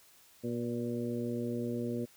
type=harmonic tone with a mistuned harmonic; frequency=119.7 Hz; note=A#2; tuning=46 cents sharp; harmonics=1 / 2 / 3 / 4 / 5; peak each=-40 / -35 / -39 / -40 / -46 dBFS; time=0.43-2.06 s; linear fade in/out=20 ms; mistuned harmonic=5; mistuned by=-36 cents; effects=white hiss -61 dBFS RMS until 2.16 s